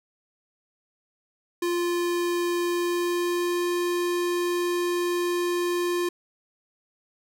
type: tone with pitch glide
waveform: square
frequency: 348.6 to 351.2 Hz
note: F4 to F4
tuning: -3 to +10 cents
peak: -24 dBFS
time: 1.62-6.09 s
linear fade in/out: 5 ms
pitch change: +13 cents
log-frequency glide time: 2.62-3.69 s
effects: none